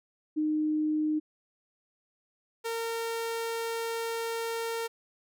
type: tone pair in turn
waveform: sine / sawtooth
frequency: 306.9 / 458.4 Hz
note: D#4 / A#4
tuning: -24 / -29 cents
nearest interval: perfect fifth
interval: 695 cents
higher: second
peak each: -25 / -27 dBFS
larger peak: first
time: 0.36-1.2 / 2.64-4.88 s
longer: second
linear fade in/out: 20 ms
effects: none